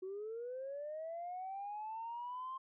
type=linear sweep; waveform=sine; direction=up; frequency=367.8 to 1061 Hz; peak=-40 dBFS; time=0.02-2.58 s; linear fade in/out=10 ms; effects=tanh soft clip ceiling -37 dBFS